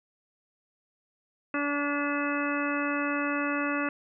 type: harmonic tone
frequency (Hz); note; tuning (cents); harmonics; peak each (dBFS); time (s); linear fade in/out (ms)
288.1; D4; -33; 1 / 2 / 3 / 4 / 5 / 6 / 7 / 9; -30 / -35 / -42 / -34 / -34 / -38 / -39 / -36; 1.54-3.89; 2
effects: none